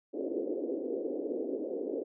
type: band-pass noise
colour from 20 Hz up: white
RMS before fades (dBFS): -35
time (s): 0.13-2.04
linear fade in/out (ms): 20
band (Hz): 270 to 510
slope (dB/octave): 48
effects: none